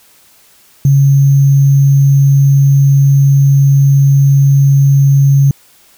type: tone with sample-and-hold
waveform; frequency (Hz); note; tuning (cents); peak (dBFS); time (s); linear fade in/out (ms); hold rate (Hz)
sine; 138.59; C#3; 0; -4; 0.85-5.51; 2; 6300
effects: white hiss -46 dBFS RMS until 5.97 s